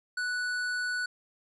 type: tone with tanh clipping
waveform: sine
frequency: 1480 Hz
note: F#6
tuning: in tune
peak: -31 dBFS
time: 0.17-1.06 s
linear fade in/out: 5 ms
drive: 14 dB
effects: resampled to 24000 Hz